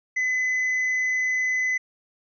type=tone with tanh clipping; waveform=sine; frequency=2018 Hz; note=B6; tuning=37 cents sharp; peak=-22 dBFS; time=0.16-1.78 s; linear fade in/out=10 ms; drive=3 dB; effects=resampled to 16000 Hz